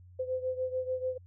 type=beating tone pair; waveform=sine; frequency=511 / 517.8 Hz; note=C5 / C5; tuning=-41 / -18 cents; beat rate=6.8 Hz; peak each=-32 / -36 dBFS; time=0.19-1.18 s; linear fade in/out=10 ms; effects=added 90 Hz sine -51 dBFS peak until 1.26 s